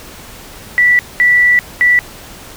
sine tone bursts at uneven times, 1961 Hz, B6, 13 cents flat, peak -6 dBFS, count 3, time 0.78-0.99 / 1.2-1.59 / 1.81-1.99 s, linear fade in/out 0 ms, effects pink hiss -34 dBFS RMS until 2.56 s

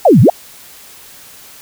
sine exponential two-way sweep, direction down then up, 818 to 103.83 to 818 Hz, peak -3 dBFS, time 0.05-0.3 s, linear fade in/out 5 ms, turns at 0.21 s, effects white hiss -38 dBFS RMS until 1.61 s

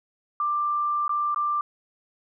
sine tone with dropouts, 1183 Hz, D6, 12 cents sharp, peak -22 dBFS, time 0.4-1.61 s, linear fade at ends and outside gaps 2 ms, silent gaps 1.08-1.093 / 1.346-1.36 s, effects none

